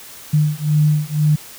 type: beating tone pair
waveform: sine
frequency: 150 / 152 Hz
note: D3 / D#3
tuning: +37 / -40 cents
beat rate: 2 Hz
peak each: -16 dBFS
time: 0.33-1.36 s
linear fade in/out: 10 ms
effects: white hiss -38 dBFS RMS until 1.58 s